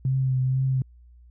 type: tone with vibrato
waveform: sine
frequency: 130.81 Hz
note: C3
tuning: in tune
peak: -20 dBFS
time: 0.05-0.82 s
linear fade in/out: 2 ms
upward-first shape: triangle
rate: 2.1 Hz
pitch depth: 31 cents each way
effects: added 60 Hz sine -48 dBFS peak until 1.3 s